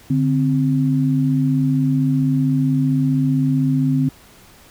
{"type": "tone pair together", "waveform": "sine", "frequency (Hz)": [146.01, 261.6], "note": ["D3", "C4"], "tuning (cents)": [-10, 0], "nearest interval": "minor seventh", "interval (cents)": 1010, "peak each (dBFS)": -17, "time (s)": [0.1, 4.09], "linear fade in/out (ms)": 5, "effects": ["pink hiss -47 dBFS RMS until 4.7 s"]}